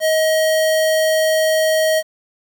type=tone; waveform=square; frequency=632 Hz; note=D#5; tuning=27 cents sharp; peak=-14 dBFS; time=0-2.03 s; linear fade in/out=50 ms; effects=8-bit